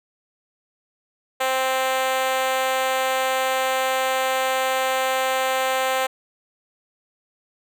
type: tone with high-pass filter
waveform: 5% pulse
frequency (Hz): 261.6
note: C4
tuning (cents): 0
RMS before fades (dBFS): -22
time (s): 1.4-6.07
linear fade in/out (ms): 10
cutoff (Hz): 610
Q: 6.5
effects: none